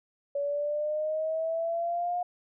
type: exponential sweep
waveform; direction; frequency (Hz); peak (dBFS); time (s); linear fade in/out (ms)
sine; up; 565 to 716; -27; 0.35-2.23; 5
effects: none